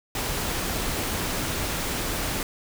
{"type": "noise", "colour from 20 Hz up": "pink", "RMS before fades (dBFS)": -28, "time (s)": [0.15, 2.43], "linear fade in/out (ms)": 2, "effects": []}